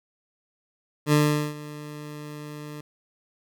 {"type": "tone with ADSR envelope", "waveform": "20% pulse", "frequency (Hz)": 149.2, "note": "D3", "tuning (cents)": 28, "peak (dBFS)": -11, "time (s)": [1.06, 2.81], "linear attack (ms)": 66, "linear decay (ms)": 410, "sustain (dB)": -20, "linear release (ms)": 4, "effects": []}